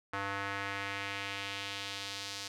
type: tone with band-pass filter sweep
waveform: square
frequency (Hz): 99.2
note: G2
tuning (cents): +21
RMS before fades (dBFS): -39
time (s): 0.13-2.48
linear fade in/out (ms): 5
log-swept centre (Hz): 1400 to 4900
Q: 1.5
effects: none